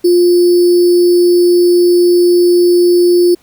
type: tone with sample-and-hold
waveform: sine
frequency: 351.9 Hz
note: F4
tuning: 13 cents sharp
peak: -5 dBFS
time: 0.04-3.35 s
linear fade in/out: 10 ms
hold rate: 4900 Hz
effects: pink hiss -50 dBFS RMS until 3.42 s